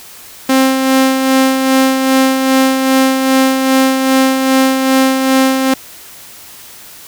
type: tone with tremolo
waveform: sawtooth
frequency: 264.5 Hz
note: C4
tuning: 19 cents sharp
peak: -3 dBFS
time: 0.49-5.74 s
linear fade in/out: 5 ms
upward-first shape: sine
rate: 2.5 Hz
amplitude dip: 45%
effects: white hiss -35 dBFS RMS until 7.07 s